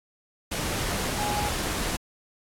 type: tone in noise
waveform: sine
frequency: 830.6 Hz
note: G#5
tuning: in tune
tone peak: -28 dBFS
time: 1.18-1.49 s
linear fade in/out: 10 ms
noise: pink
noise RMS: -29 dBFS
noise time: 0.51-1.97 s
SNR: -2 dB
effects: low-pass 12000 Hz 12 dB/octave + AAC 64 kbps